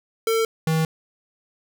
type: tone pair in turn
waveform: square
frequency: 449.4 / 159.9 Hz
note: A4 / D#3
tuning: +37 / +48 cents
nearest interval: octave + tritone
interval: 1789 cents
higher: first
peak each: -19 dBFS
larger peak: neither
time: 0.27-0.45 / 0.67-0.85 s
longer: neither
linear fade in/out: 2 ms
effects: none